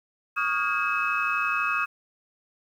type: tone cluster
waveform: sine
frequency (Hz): 1124 / 1236 / 1410 / 1629 / 2570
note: C#6 / D#6 / F6 / G#6 / E7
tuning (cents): +24 / -12 / +16 / -34 / -45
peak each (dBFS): -31 / -28 / -29 / -32 / -27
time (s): 0.36-1.86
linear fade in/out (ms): 20
effects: tanh soft clip ceiling -14 dBFS + 9-bit